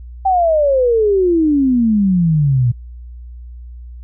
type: exponential sweep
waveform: sine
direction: down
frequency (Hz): 784 to 117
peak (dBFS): -10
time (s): 0.25-2.72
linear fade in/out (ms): 10
effects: added 60 Hz sine -30 dBFS peak until 4.03 s